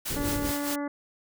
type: noise with tremolo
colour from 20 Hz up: white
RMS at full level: -32 dBFS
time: 0.05-0.76 s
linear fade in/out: 10 ms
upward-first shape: sine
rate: 4.9 Hz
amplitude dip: 65%
type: low-pass noise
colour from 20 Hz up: pink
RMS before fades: -33 dBFS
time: 0.1-0.52 s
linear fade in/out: 10 ms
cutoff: 520 Hz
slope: 96 dB/octave
type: harmonic tone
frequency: 287.8 Hz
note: D4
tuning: 35 cents flat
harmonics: 1 / 2 / 3 / 4 / 5 / 6 / 7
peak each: -30 / -36 / -40 / -42 / -44 / -46 / -47 dBFS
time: 0.16-0.88 s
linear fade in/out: 5 ms
effects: none